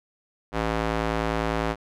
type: tone with band-pass filter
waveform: square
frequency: 55 Hz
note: A1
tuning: in tune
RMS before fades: -26 dBFS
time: 0.52-1.76 s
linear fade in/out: 50 ms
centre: 920 Hz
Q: 0.51
effects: none